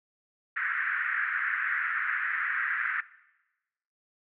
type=band-pass noise; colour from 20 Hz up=white; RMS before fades=-30 dBFS; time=0.56-3.01 s; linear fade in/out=5 ms; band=1400 to 1900 Hz; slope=48 dB/octave; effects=noise-tail reverb RT60 1.0 s tail -19 dB re dry